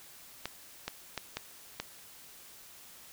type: clicks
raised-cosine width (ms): 0.2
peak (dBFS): -17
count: 5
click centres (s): 0.456 / 0.88 / 1.177 / 1.37 / 1.8
effects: white hiss -53 dBFS RMS until 3.12 s